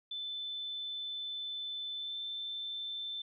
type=tone with pitch glide; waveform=sine; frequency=3520 to 3544 Hz; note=A7 to A7; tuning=0 to +12 cents; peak=-37 dBFS; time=0.11-3.22 s; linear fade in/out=5 ms; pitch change=+12 cents; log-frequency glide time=1.96-2.18 s; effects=none